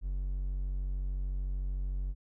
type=tone; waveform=triangle; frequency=46.71 Hz; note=F#1; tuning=17 cents sharp; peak=-29 dBFS; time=0.01-2.15 s; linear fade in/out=50 ms; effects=none